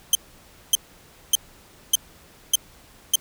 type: tone bursts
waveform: 15% pulse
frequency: 3136 Hz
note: G7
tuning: in tune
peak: -6 dBFS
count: 6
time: 0.13-3.156 s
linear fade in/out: 2 ms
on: 21 ms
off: 580 ms
effects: pink hiss -51 dBFS RMS until 3.2 s